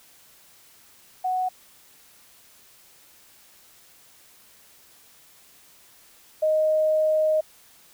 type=tone pair in turn; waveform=sine; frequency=740 / 622.3 Hz; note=F#5 / D#5; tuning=0 / 0 cents; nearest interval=minor third; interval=300 cents; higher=first; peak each=-22 / -18 dBFS; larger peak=second; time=1.24-1.49 / 6.42-7.41 s; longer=second; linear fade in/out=10 ms; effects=white hiss -54 dBFS RMS until 7.93 s

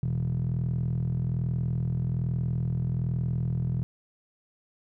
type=tone with band-pass filter; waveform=15% pulse; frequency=41.2 Hz; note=E1; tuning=in tune; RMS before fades=-28 dBFS; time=0.03-3.83 s; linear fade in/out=0 ms; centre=140 Hz; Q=5.7; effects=none

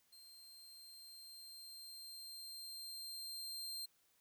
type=tone with level ramp; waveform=sawtooth; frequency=4172 Hz; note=C8; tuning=6 cents flat; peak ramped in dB=-55 to -40 dBFS; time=0.12-3.86 s; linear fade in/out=10 ms; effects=white hiss -75 dBFS RMS until 4.2 s

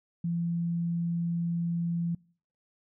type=tone; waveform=sine; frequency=170 Hz; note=F3; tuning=46 cents flat; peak=-27 dBFS; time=0.24-2.15 s; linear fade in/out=5 ms; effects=noise-tail reverb RT60 0.5 s tail -25 dB re dry

